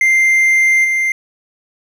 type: tone with level steps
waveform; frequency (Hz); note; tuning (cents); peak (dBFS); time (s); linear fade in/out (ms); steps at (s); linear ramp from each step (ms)
triangle; 2093; C7; 0; -7 / -11; 0.01-1.12; 2; 0.84; 10
effects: none